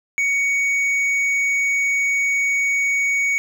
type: tone with hard clipping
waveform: sine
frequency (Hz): 2237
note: C#7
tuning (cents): +15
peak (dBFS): -18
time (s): 0.18-3.38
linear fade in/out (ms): 0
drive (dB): 5
effects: none

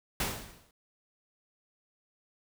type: noise with exponential decay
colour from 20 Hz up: pink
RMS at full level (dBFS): -28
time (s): 0.2-0.71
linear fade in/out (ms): 2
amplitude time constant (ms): 110
effects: none

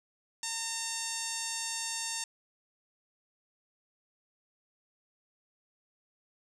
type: tone with low-pass filter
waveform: 5% pulse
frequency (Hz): 910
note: A#5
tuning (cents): -42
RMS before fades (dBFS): -36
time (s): 0.43-2.24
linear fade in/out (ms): 2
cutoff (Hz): 7800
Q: 2.1
effects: none

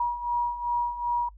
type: beating tone pair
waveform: sine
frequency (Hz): 957 / 959.6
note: A#5 / A#5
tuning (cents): +45 / +50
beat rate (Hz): 2.6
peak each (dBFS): -31 / -26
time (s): 0-1.29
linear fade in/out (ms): 5
effects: noise-tail reverb RT60 0.1 s tail -25 dB re dry + added 50 Hz sine -46 dBFS peak until 1.37 s

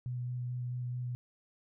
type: tone with vibrato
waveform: sine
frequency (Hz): 123.7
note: B2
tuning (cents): +3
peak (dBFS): -34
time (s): 0.06-1.15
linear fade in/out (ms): 0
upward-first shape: square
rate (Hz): 4.6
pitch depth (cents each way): 9
effects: none

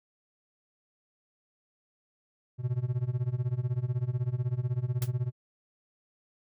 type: tone with tremolo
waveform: triangle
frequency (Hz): 123.6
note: B2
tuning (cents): +2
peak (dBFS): -22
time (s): 2.58-5.32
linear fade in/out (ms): 50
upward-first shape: sine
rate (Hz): 16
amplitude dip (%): 90
type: noise with exponential decay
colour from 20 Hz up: white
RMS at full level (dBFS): -34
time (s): 5.02-5.11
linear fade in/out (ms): 1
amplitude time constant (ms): 18
effects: none

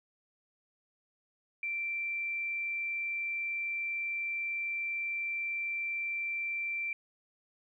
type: tone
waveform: sine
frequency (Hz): 2349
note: D7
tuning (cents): 0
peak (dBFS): -32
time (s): 1.63-6.93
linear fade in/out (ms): 2
effects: 12-bit

